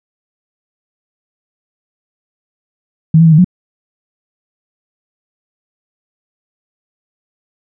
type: tone with pitch steps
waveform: sine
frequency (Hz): 159.7 / 165.3 / 161.7 / 153.1 / 181.1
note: D#3 / E3 / E3 / D#3 / F#3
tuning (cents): +45 / +5 / -33 / -28 / -37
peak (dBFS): -3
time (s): 3.14-3.445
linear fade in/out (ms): 5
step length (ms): 61
effects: none